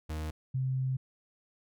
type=tone pair in turn; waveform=40% pulse / sine; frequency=77.78 / 130.81 Hz; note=D#2 / C3; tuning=0 / 0 cents; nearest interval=major sixth; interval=900 cents; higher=second; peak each=-33 / -28 dBFS; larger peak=second; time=0.09-0.31 / 0.54-0.97 s; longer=second; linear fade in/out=10 ms; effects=none